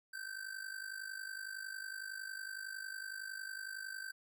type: tone with amplitude modulation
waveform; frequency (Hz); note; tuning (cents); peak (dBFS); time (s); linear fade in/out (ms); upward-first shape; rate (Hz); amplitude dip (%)
square; 1552; G6; -18; -40; 0.13-4.12; 10; sine; 50.9; 75
effects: none